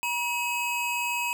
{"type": "tone pair together", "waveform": "square", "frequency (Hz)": [960, 2554], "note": ["B5", "D#7"], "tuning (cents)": [-49, 45], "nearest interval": "octave + perfect fourth", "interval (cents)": 1694, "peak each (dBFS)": [-31, -29], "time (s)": [0.03, 1.33], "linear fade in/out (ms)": 0, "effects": []}